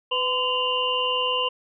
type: tone cluster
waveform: sine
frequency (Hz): 502 / 1023 / 2805 / 3019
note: B4 / C6 / F7 / F#7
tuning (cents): +28 / -39 / +7 / +34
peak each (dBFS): -28 / -26 / -25 / -30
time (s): 0.11-1.49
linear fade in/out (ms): 10
effects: none